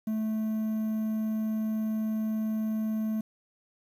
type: tone with quantisation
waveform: triangle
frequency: 218.2 Hz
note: A3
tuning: 14 cents flat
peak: -25 dBFS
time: 0.07-3.21 s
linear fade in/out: 5 ms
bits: 9
effects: none